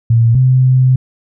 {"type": "tone pair in turn", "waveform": "sine", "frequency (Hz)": [115.6, 128.97], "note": ["A#2", "C3"], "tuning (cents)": [-14, -25], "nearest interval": "major second", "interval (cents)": 189, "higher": "second", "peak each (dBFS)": -6, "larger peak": "neither", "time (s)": [[0.1, 0.35], [0.35, 0.96]], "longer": "second", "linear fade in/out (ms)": 5, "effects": []}